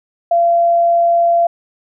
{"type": "tone", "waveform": "sine", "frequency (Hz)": 684, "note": "F5", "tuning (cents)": -36, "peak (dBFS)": -9, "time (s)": [0.31, 1.47], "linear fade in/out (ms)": 5, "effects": []}